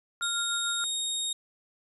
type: tone with tremolo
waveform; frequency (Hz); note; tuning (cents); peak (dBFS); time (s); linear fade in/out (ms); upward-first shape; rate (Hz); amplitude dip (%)
sine; 1396.9; F6; 0; -30; 0.21-0.84; 0; sine; 6.8; 45
type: tone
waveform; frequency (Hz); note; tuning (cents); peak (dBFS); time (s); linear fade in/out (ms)
25% pulse; 3726; A#7; -2; -25; 0.22-1.33; 5
effects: resampled to 32000 Hz